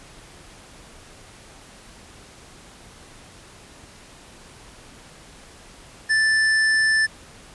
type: tone with hard clipping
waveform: triangle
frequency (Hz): 1760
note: A6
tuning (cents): 0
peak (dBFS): -18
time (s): 6.09-7.07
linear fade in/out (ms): 20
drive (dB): 15
effects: pink hiss -46 dBFS RMS until 7.54 s + resampled to 24000 Hz